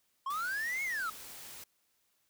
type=linear two-way sweep; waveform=triangle; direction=up then down; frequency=1046.5 to 2209 to 1242 Hz; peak=-31 dBFS; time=0.26-1.1 s; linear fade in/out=5 ms; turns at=0.83 s
type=noise; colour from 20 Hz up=white; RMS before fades=-48 dBFS; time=0.3-1.64 s; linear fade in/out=5 ms
effects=white hiss -75 dBFS RMS until 2.29 s